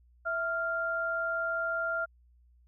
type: tone pair together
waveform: sine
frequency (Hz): 659.3 / 1392.6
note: E5 / F6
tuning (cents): 0 / -5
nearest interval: octave + minor second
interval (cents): 1295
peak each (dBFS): -34 / -30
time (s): 0.25-2.06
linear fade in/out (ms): 20
effects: added 60 Hz sine -59 dBFS peak until 2.67 s